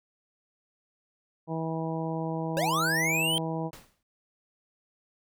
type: harmonic tone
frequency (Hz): 162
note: E3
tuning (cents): -30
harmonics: 1 / 2 / 3 / 4 / 5 / 6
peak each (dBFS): -32 / -35 / -37 / -38 / -39 / -40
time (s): 1.47-3.71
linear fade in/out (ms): 50
type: linear sweep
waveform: square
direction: up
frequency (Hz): 510 to 3180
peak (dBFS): -26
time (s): 2.57-3.38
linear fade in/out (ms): 0
type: noise with exponential decay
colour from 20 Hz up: pink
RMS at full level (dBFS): -43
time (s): 3.73-4.03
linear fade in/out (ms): 2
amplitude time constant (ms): 64
effects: none